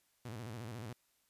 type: tone with vibrato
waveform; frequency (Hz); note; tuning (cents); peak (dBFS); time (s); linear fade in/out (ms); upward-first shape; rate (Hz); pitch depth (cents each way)
sawtooth; 114; A#2; -38; -39; 0.25-0.93; 5; square; 14; 130
effects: white hiss -75 dBFS RMS until 1.29 s + resampled to 32000 Hz